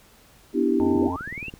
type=chord; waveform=sine; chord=E minor seventh; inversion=second; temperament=equal; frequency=246.9 / 293.7 / 329.6 / 392 Hz; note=B3 / D4 / E4 / G4; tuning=0 / 0 / 0 / 0 cents; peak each=-24 dBFS; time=0.53-1.11 s; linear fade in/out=50 ms
type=harmonic tone; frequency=89.6 Hz; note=F2; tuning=45 cents sharp; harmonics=1 / 3 / 5 / 7 / 9 / 10; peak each=-33 / -29 / -38 / -39 / -38 / -33 dBFS; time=0.8-1.16 s; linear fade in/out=0 ms
type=linear sweep; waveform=sine; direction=up; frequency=69.3 to 2825 Hz; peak=-32 dBFS; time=0.94-1.5 s; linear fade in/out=5 ms
type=clicks; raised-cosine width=3 ms; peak=-25 dBFS; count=9; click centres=1.078 / 1.161 / 1.209 / 1.276 / 1.326 / 1.378 / 1.428 / 1.483 / 1.539 s
effects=pink hiss -54 dBFS RMS until 1.59 s